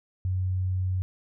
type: tone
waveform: sine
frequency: 92.7 Hz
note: F#2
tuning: 4 cents sharp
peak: -24 dBFS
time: 0.25-1.02 s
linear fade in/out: 0 ms
effects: none